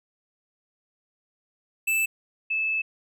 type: tone pair in turn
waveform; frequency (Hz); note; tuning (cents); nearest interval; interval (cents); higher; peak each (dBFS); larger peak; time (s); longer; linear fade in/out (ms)
square / sine; 2637 / 2616; E7 / E7; 0 / -14; unison; 14; first; -22 / -23; first; 1.87-2.06 / 2.5-2.82; second; 10
effects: none